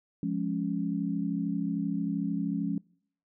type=chord; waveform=sine; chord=Db major; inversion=first; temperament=equal; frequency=174.61 / 207.7 / 277.2 Hz; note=F3 / Ab3 / Db4; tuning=0 / 0 / 0 cents; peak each=-32 dBFS; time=0.23-2.78 s; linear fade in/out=2 ms; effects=noise-tail reverb RT60 0.6 s tail -25 dB re dry